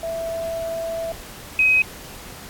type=tone pair in turn; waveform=sine; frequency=661 / 2529 Hz; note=E5 / D#7; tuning=+5 / +28 cents; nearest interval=octave + major seventh; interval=2323 cents; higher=second; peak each=-24 / -13 dBFS; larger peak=second; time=0.03-1.12 / 1.59-1.82 s; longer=first; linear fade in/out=2 ms; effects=pink hiss -39 dBFS RMS until 2.49 s + AAC 64 kbps